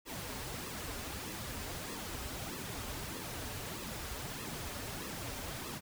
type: noise with flanger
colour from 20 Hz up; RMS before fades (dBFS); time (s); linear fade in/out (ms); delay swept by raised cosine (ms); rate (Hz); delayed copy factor
pink; -42; 0.05-5.81; 50; 1.3 to 6.1; 1.6; -0.65
effects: none